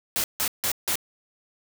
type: noise bursts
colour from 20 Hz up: white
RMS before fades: -25 dBFS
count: 4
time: 0.16-0.956 s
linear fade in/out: 0 ms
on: 79 ms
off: 160 ms
effects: none